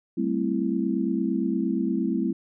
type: tone cluster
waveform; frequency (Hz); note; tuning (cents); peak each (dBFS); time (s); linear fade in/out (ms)
sine; 194.1 / 222.8 / 263.1 / 331.9; G3 / A3 / C4 / E4; -17 / +22 / +10 / +12; -28; 0.17-2.33; 10
effects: none